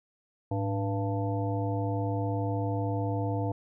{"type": "harmonic tone with a mistuned harmonic", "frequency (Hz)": 98, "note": "G2", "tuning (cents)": 0, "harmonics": [1, 3, 5, 7, 9], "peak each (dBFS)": [-29, -34, -36, -37, -39], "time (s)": [0.51, 3.52], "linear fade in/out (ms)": 5, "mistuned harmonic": 1, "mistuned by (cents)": 150, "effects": []}